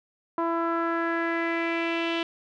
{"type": "tone with low-pass filter sweep", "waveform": "sawtooth", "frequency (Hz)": 334, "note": "E4", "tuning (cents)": 23, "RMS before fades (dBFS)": -27, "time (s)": [0.38, 2.23], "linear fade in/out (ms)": 2, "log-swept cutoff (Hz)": [1100, 3100], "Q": 3.7, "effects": []}